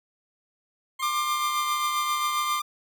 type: tone with pitch glide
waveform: 20% pulse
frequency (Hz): 1060 to 1047.8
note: C6 to C6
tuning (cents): +22 to +2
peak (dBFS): -26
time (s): 0.99-2.6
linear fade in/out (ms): 10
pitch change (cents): -20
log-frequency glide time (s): 1.1-1.71
type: tone with tremolo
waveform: 45% pulse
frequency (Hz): 1194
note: D6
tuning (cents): +28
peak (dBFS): -23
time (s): 1.02-2.62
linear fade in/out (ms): 10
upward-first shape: triangle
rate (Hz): 7.5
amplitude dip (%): 45
effects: none